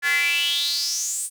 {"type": "tone with high-pass filter sweep", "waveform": "square", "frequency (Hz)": 155.56, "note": "D#3", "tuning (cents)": 0, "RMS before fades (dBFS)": -23, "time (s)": [0.02, 1.3], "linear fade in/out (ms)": 50, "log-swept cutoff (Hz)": [1700, 9100], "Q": 7.5, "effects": []}